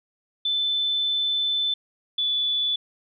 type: tone pair in turn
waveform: sine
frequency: 3520 / 3464 Hz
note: A7 / A7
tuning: 0 / -28 cents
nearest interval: unison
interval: 28 cents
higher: first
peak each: -21 dBFS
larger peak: neither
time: 0.45-1.74 / 2.18-2.76 s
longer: first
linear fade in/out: 5 ms
effects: none